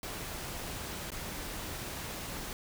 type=noise with dropouts; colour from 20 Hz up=pink; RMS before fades=-40 dBFS; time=0.03-2.53 s; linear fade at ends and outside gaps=1 ms; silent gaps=1.104-1.118 s; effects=none